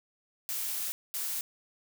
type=noise bursts at uneven times; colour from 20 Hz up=blue; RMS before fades=-34 dBFS; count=2; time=0.49-0.92 / 1.14-1.41 s; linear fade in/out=0 ms; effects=none